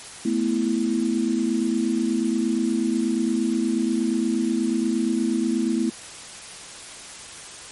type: chord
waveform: sine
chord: A suspended second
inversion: none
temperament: equal with one note detuned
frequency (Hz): 220 / 248.4 / 329.6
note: A3 / B3 / E4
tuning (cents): 0 / +10 / 0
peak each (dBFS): -24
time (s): 0.25-5.9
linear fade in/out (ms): 5
effects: white hiss -39 dBFS RMS until 7.71 s + MP3 48 kbps